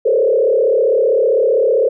sine tone with frequency modulation, 487.7 Hz, B4, 22 cents flat, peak -10 dBFS, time 0.05-1.89 s, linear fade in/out 10 ms, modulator 35.5 Hz, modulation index 1.8, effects none

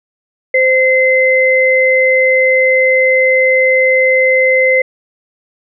sine tone pair together, 520 / 2060 Hz, C5 / C7, -11 / -28 cents, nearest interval 2 octaves, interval 2383 cents, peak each -10 dBFS, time 0.54-4.82 s, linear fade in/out 5 ms, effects none

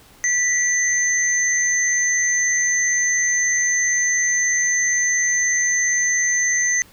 sine tone pair together, 1959 / 6219 Hz, B6 / G8, -15 / -15 cents, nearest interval octave + minor sixth, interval 2000 cents, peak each -19 dBFS, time 0.24-6.82 s, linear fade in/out 0 ms, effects pink hiss -49 dBFS RMS until 6.92 s

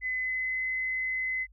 sine tone with pitch glide, 2025 to 2037 Hz, B6 to C7, +43 to -47 cents, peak -28 dBFS, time 0.01-1.47 s, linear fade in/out 50 ms, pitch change +10 cents, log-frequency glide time 0.2-0.64 s, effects added 50 Hz sine -54 dBFS peak until 1.52 s

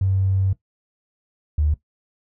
triangle tone pair in turn, 95.9 / 75.31 Hz, G2 / D2, -37 / +44 cents, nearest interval major third, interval 419 cents, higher first, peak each -13 / -12 dBFS, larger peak second, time 0.01-0.53 / 1.58-1.74 s, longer first, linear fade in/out 5 ms, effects noise-tail reverb RT60 0.1 s tail -18 dB re dry + tanh soft clip ceiling -14 dBFS

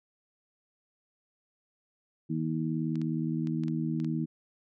harmonic tone, 79.5 Hz, D#2, 38 cents sharp, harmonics 2 / 3 / 4, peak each -31 / -33 / -34 dBFS, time 2.29-4.26 s, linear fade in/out 20 ms
clicks, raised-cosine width 0.2 ms, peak -31 dBFS, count 7, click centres 2.956 / 3.016 / 3.472 / 3.636 / 3.682 / 4.001 / 4.046 s
effects none

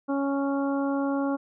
harmonic tone, 277.6 Hz, C#4, 3 cents sharp, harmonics 1 / 2 / 3 / 4 / 5, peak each -25 / -31 / -35 / -37 / -39 dBFS, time 0.08-1.37 s, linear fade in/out 20 ms, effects none

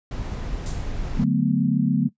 brown noise, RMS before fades -28 dBFS, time 0.11-1.24 s, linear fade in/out 2 ms
violet noise with exponential decay, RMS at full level -26 dBFS, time 0.66-0.98 s, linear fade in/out 1 ms, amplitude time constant 69 ms
sine chord, B minor seventh, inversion first, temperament equal, 146.83 / 185 / 220 / 246.9 Hz, D3 / F#3 / A3 / B3, 0 / 0 / 0 / 0 cents, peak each -23 dBFS, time 1.17-2.09 s, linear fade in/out 20 ms
effects noise-tail reverb RT60 0.1 s tail -18 dB re dry + resampled to 16000 Hz

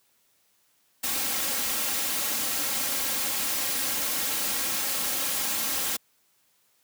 white noise with comb filter, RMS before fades -28 dBFS, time 1.03-5.97 s, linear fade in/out 10 ms, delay 3.7 ms, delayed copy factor +0.6, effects white hiss -67 dBFS RMS until 6.83 s + high-pass 80 Hz 12 dB/octave

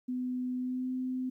sine tone with pitch glide, 251.6 to 256 Hz, B3 to C4, +32 to -38 cents, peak -31 dBFS, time 0.08-1.3 s, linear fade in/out 10 ms, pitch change +30 cents, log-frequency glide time 0.56-0.9 s, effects 12-bit

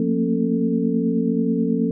sine tone cluster, 177.9 / 222.5 / 231.8 / 274.1 / 445.5 Hz, F3 / A3 / A#3 / C#4 / A4, +32 / +20 / -10 / -19 / +22 cents, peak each -24 / -28 / -21 / -24 / -26 dBFS, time 0-1.91 s, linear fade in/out 2 ms, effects none

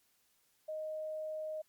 sine tone, 622.3 Hz, D#5, in tune, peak -37 dBFS, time 0.68-1.62 s, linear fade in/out 10 ms, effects white hiss -73 dBFS RMS until 1.68 s + MP3 96 kbps

